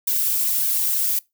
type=noise with flanger; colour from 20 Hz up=violet; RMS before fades=-21 dBFS; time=0.07-1.19 s; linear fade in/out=5 ms; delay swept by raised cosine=1.5 to 4.1 ms; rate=1.7 Hz; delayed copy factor=-0.9; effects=noise-tail reverb RT60 0.2 s tail -23 dB re dry